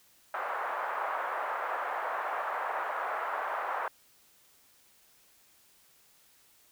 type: band-pass noise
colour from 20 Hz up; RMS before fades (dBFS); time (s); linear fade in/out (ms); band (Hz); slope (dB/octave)
white; -34; 0.34-3.88; 2; 590 to 1400; 24
effects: white hiss -63 dBFS RMS until 6.71 s